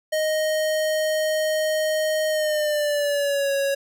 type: tone with pitch glide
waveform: square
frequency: 622.3 to 554.4 Hz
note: D#5 to C#5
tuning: 0 to 0 cents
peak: -21 dBFS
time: 0.12-3.75 s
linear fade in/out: 10 ms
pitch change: -200 cents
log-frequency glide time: 2.29-3.52 s
effects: none